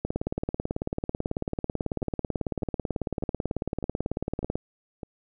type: two click trains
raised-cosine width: 2 ms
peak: -14 / -22 dBFS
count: 83 / 6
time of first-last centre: 0.05-4.555 / 2.02-5.032 s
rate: 18.2 / 1.66 Hz
effects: none